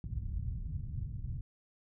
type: low-pass noise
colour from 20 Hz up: white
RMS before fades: -38 dBFS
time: 0.04-1.41 s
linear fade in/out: 2 ms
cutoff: 120 Hz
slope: 24 dB/octave
effects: none